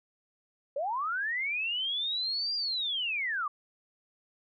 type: linear two-way sweep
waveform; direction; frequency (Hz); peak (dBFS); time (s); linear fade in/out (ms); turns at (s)
sine; up then down; 526 to 4843 to 1122; -29; 0.76-3.48; 5; 2.55
effects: none